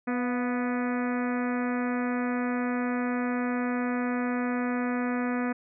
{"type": "harmonic tone with a mistuned harmonic", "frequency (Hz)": 246.9, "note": "B3", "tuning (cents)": 0, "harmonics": [1, 2, 3, 4, 5, 6, 7, 8, 9, 10], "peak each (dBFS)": [-27, -35, -38, -41, -39, -40, -41, -43, -46, -48], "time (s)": [0.07, 5.53], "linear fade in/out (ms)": 10, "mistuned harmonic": 3, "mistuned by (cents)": -45, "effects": []}